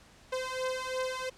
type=beating tone pair; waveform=sawtooth; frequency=514 / 516.9 Hz; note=C5 / C5; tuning=-31 / -21 cents; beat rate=2.9 Hz; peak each=-31 dBFS; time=0.32-1.3 s; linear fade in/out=10 ms; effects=pink hiss -57 dBFS RMS until 1.37 s + low-pass 8000 Hz 12 dB/octave